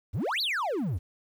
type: exponential two-way sweep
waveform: triangle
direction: up then down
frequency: 73 to 4699 to 73 Hz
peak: -25 dBFS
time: 0.13-0.99 s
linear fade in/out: 20 ms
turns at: 0.41 s
effects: 10-bit